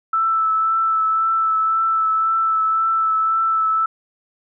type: tone with vibrato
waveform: sine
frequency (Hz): 1318.5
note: E6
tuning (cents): 0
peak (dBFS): -15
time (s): 0.13-3.86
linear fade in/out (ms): 5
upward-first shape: triangle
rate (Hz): 1.9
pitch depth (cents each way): 18
effects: none